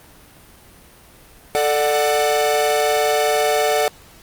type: chord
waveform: 45% pulse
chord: D major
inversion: second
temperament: equal with one note detuned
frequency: 440 / 595.2 / 740 Hz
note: A4 / D5 / F#5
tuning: 0 / +23 / 0 cents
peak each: -20 dBFS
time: 1.55-3.88 s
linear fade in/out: 0 ms
effects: pink hiss -46 dBFS RMS until 4.22 s + Opus 32 kbps